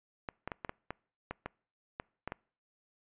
clicks, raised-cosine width 0.5 ms, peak -22 dBFS, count 11, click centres 0.288 / 0.476 / 0.518 / 0.648 / 0.694 / 0.906 / 1.31 / 1.46 / 1.999 / 2.276 / 2.321 s, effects noise-tail reverb RT60 0.5 s tail -26 dB re dry + resampled to 8000 Hz

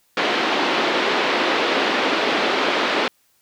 pink band-pass noise, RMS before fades -20 dBFS, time 0.17-3.08 s, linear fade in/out 2 ms, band 280 to 3900 Hz, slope 24 dB/octave, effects white hiss -62 dBFS RMS until 3.41 s

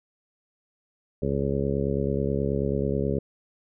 harmonic tone, 69.3 Hz, C#2, in tune, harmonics 1 / 2 / 3 / 4 / 5 / 6 / 7 / 8, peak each -32 / -29 / -30 / -34 / -35 / -29 / -34 / -34 dBFS, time 1.22-3.19 s, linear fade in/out 5 ms, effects none

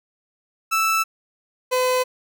30% pulse tone pair in turn, 1318.5 / 507.2 Hz, E6 / B4, 0 / +46 cents, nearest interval octave + perfect fourth, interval 1654 cents, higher first, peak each -15 dBFS, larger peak neither, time 0.71-1.04 / 1.71-2.04 s, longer neither, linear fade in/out 20 ms, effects none

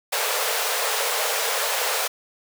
pink high-pass noise, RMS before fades -24 dBFS, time 0.12-2.08 s, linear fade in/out 10 ms, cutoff 430 Hz, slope 96 dB/octave, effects none

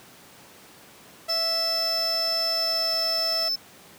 sawtooth tone with pitch glide, 659.3 to 655.5 Hz, E5 to E5, 0 to -10 cents, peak -26 dBFS, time 1.28-3.49 s, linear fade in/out 10 ms, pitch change -10 cents, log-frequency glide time 2.47-2.93 s
triangle tone, 5274 Hz, E8, in tune, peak -22 dBFS, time 1.29-3.56 s, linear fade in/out 10 ms
effects pink hiss -49 dBFS RMS until 3.98 s + high-pass 150 Hz 12 dB/octave

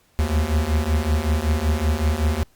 square beating tone pair, 73.42 / 78.72 Hz, D2 / D#2, 0 / +21 cents, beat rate 5.3 Hz, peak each -23 / -21 dBFS, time 0.19-2.43 s, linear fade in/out 0 ms, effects pink hiss -60 dBFS RMS until 2.55 s + Opus 48 kbps

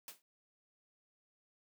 white noise with exponential decay, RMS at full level -44 dBFS, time 0.08-0.22 s, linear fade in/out 1 ms, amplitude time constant 30 ms, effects high-pass 200 Hz 12 dB/octave

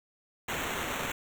white noise with sample-and-hold, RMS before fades -34 dBFS, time 0.48-1.12 s, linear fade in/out 5 ms, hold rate 4900 Hz, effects none

